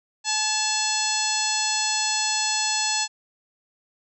harmonic tone with a mistuned harmonic, 860 Hz, A5, 40 cents flat, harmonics 1 / 2 / 3 / 4 / 5 / 6 / 7 / 8 / 9, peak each -29 / -33 / -31 / -33 / -28 / -31 / -31 / -32 / -29 dBFS, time 0.24-3.08 s, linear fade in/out 50 ms, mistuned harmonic 3, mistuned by +51 cents, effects none

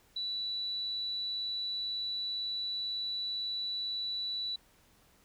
sine tone, 3951 Hz, B7, in tune, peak -33 dBFS, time 0.16-4.56 s, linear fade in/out 5 ms, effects pink hiss -65 dBFS RMS until 5.24 s

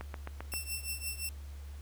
click train, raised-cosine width 0.5 ms, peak -25 dBFS, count 5, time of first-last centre 0.01-0.538 s, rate 7.58 Hz
5% pulse tone with tremolo, 2689 Hz, E7, 34 cents sharp, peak -24 dBFS, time 0.52-1.29 s, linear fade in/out 0 ms, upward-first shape triangle, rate 5.8 Hz, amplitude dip 90%
effects added 71 Hz sine -42 dBFS peak until 1.81 s + pink hiss -59 dBFS RMS until 1.81 s

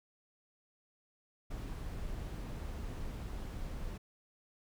brown noise, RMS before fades -41 dBFS, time 1.5-3.98 s, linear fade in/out 10 ms, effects none

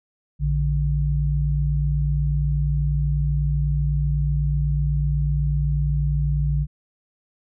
sine tone pair together, 57.98 / 146.1 Hz, A#1 / D3, -9 / -9 cents, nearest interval octave + major third, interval 1600 cents, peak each -21 dBFS, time 0.39-6.67 s, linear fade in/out 50 ms, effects none

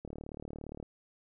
click train, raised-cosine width 2 ms, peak -29 dBFS, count 30, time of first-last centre 0.05-0.827 s, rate 37.3 Hz, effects none

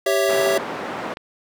square chord, C# diminished, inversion second, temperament equal, 392 / 554.4 / 659.3 Hz, G4 / C#5 / E5, 0 / 0 / 0 cents, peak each -22 dBFS, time 0.06-0.58 s, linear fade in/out 5 ms
white band-pass noise, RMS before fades -29 dBFS, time 0.29-1.14 s, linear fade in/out 2 ms, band 190 to 1100 Hz, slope 12 dB/octave
click, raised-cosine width 0.3 ms, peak -19 dBFS, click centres 1.171 s
effects none

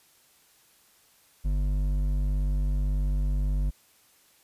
triangle tone with hard clipping, 49.13 Hz, G1, 5 cents sharp, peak -25 dBFS, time 1.44-3.71 s, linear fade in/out 20 ms, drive 12 dB, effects white hiss -61 dBFS RMS until 4.43 s + resampled to 32000 Hz

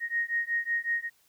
sine beating tone pair, 1864.7 / 1870.1 Hz, A#6 / A#6, 0 / +5 cents, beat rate 5.4 Hz, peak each -30 dBFS, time 0-1.1 s, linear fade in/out 50 ms, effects white hiss -66 dBFS RMS until 1.28 s

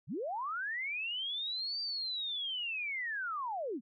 sine linear two-way sweep, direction up then down, 98 to 4699 to 197 Hz, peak -34 dBFS, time 0.07-3.81 s, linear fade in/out 50 ms, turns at 1.81 s, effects MP3 32 kbps

